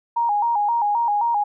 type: tone with vibrato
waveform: sine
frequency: 880 Hz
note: A5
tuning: in tune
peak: -17 dBFS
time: 0.16-1.44 s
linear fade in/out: 10 ms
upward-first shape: square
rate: 3.8 Hz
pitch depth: 110 cents each way
effects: none